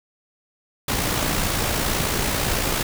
pink noise with amplitude modulation, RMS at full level -21 dBFS, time 0.88-2.83 s, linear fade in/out 5 ms, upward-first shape sine, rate 58.1 Hz, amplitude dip 40%, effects none

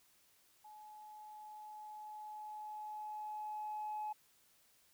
sine tone with level ramp, 850 Hz, G#5, 40 cents sharp, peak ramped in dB -53 to -37 dBFS, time 0.64-4.13 s, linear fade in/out 10 ms, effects tanh soft clip ceiling -35 dBFS + white hiss -70 dBFS RMS until 4.93 s

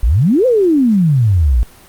sine exponential two-way sweep, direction up then down, 47.46 to 530 to 53.4 Hz, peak -8 dBFS, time 0.03-1.63 s, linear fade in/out 0 ms, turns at 0.46 s, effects pink hiss -42 dBFS RMS until 1.88 s + Opus 24 kbps

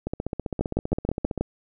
two click trains, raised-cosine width 2 ms, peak -14 / -10 dBFS, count 21 / 6, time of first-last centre 0.07-1.377 / 0.61-1.41 s, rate 15.3 / 6.25 Hz, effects none

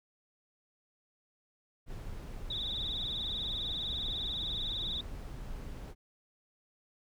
brown noise, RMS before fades -42 dBFS, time 1.86-5.95 s, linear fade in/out 50 ms
sine tone with vibrato, 3645 Hz, A#7, 40 cents flat, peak -34 dBFS, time 2.5-5.01 s, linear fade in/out 5 ms, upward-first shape triangle, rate 20 Hz, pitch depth 140 cents each way
effects none

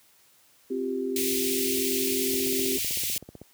sine chord, C suspended fourth, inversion none, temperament equal, 261.6 / 349.2 / 392 Hz, C4 / F4 / G4, 0 / 0 / 0 cents, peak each -31 / -35 / -29 dBFS, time 0.7-2.78 s, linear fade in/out 10 ms
white band-stop noise, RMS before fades -29 dBFS, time 1.16-3.18 s, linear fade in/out 2 ms, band 120 to 2100 Hz, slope 48 dB/octave
click train, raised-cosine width 2 ms, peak -28 dBFS, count 18, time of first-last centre 2.34-3.416 s, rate 15.8 Hz
effects white hiss -60 dBFS RMS until 3.53 s + high-pass 60 Hz 12 dB/octave

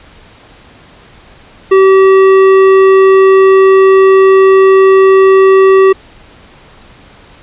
sine tone with hard clipping, 383.9 Hz, G4, 36 cents flat, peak -4 dBFS, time 1.71-5.93 s, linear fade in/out 10 ms, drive 11 dB, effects pink hiss -39 dBFS RMS until 7.42 s + resampled to 8000 Hz

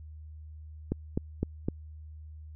click train, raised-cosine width 3 ms, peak -15 dBFS, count 4, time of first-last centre 0.92-1.685 s, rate 3.92 Hz, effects added 77 Hz sine -43 dBFS peak until 2.55 s

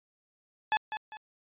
sawtooth tone with echo, 860 Hz, A5, 40 cents flat, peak -20 dBFS, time 0.72-0.77 s, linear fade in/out 0 ms, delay 200 ms, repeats 2, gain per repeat -9 dB, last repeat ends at 1.17 s, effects resampled to 8000 Hz

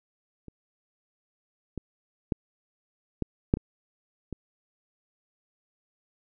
clicks, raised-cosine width 3 ms, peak -30 / -20 / -12 / -14 / -7 / -20 / -21 dBFS, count 7, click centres 0.483 / 1.777 / 2.322 / 3.223 / 3.539 / 3.571 / 4.327 s, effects none

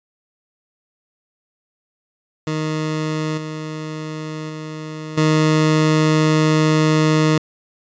20% pulse tone with level steps, 155.56 Hz, D#3, in tune, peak -15 / -21 / -23 / -8 dBFS, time 2.47-7.38 s, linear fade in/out 2 ms, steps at 3.37 / 4.49 / 5.17 s, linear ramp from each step 10 ms, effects resampled to 16000 Hz

